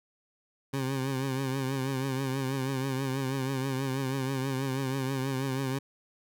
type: tone with vibrato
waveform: 20% pulse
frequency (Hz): 133.5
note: C3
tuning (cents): +35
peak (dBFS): -24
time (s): 0.73-5.79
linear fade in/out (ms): 10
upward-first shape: triangle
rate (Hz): 6.2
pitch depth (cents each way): 68
effects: none